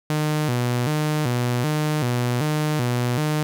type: tone with vibrato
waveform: sawtooth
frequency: 136.5 Hz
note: C#3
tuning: 26 cents flat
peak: -16 dBFS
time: 0.1-3.43 s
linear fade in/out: 0 ms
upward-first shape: square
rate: 1.3 Hz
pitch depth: 190 cents each way
effects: none